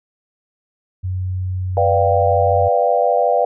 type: tone with pitch glide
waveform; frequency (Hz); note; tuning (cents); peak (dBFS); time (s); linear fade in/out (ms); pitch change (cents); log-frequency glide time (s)
sine; 92.5 to 91.49; F#2 to F#2; 0 to -19; -19; 1.03-2.69; 20; -19; 1.67-2.23
type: chord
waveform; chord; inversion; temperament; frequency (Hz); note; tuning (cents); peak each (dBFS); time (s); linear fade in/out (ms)
sine; G dominant seventh; first; equal; 493.9 / 587.3 / 698.5 / 784; B4 / D5 / F5 / G5; 0 / 0 / 0 / 0; -18 / -18 / -17 / -20; 1.77-3.45; 2
effects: none